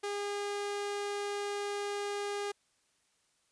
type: tone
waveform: sawtooth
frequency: 407.1 Hz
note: G#4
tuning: 35 cents flat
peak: -30 dBFS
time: 0.03-2.52 s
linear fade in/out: 10 ms
effects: white hiss -73 dBFS RMS until 3.51 s + resampled to 22050 Hz